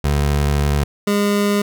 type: tone pair in turn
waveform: 25% pulse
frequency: 72.2 / 204.2 Hz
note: D2 / G#3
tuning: -29 / -29 cents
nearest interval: octave + tritone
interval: 1800 cents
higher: second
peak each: -11 dBFS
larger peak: neither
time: 0.04-0.84 / 1.07-1.62 s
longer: first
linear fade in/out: 5 ms
effects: none